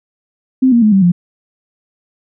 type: tone with pitch steps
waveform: sine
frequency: 260 / 235.7 / 213.6 / 193.66 / 175.55 Hz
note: C4 / A#3 / G#3 / G3 / F3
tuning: -11 / +19 / +49 / -21 / +9 cents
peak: -6 dBFS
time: 0.62-1.12 s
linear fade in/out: 10 ms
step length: 100 ms
effects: none